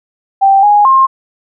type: tone with pitch steps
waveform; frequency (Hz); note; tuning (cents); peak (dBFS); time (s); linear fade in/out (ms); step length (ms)
sine; 783 / 827 / 1064; G5 / G#5 / C6; -2 / -8 / +29; -4; 0.41-1.07; 20; 220
effects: none